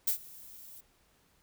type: noise with ADSR envelope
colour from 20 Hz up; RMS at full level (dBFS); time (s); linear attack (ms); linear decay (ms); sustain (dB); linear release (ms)
violet; -27; 0.07-0.81; 8; 97; -23; 12
effects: pink hiss -68 dBFS RMS until 1.42 s